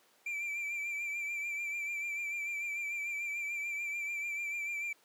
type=tone with vibrato; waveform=triangle; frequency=2349 Hz; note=D7; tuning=in tune; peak=-33 dBFS; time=0.26-4.93 s; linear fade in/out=5 ms; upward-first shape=triangle; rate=6.8 Hz; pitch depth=47 cents each way; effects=pink hiss -66 dBFS RMS until 5.04 s + high-pass 400 Hz 12 dB/octave